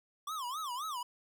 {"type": "tone with vibrato", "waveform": "square", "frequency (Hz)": 1116, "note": "C#6", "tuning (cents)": 11, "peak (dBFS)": -37, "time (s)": [0.27, 1.03], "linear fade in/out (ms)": 5, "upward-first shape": "sine", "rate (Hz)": 3.8, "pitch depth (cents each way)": 260, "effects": []}